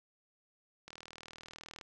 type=click train; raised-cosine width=0.2 ms; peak=-30 dBFS; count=38; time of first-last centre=0.88-1.812 s; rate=39.7 Hz; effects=none